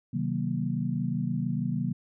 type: chord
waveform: sine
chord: C half-diminished seventh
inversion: none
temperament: just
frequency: 130.81 / 156.98 / 188.37 / 235.5 Hz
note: C3 / Eb3 / Gb3 / Bb3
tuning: 0 / +16 / +31 / +18 cents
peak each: -32 dBFS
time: 0.13-1.93 s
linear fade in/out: 10 ms
effects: none